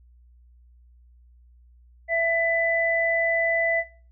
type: tone pair together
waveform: sine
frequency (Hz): 666 / 1995.7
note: E5 / B6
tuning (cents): +18 / +18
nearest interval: octave + perfect fifth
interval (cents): 1900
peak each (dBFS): -23 / -23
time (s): 2.08-3.84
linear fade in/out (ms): 50
effects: noise-tail reverb RT60 0.4 s tail -19 dB re dry + added 60 Hz sine -51 dBFS peak until 4.11 s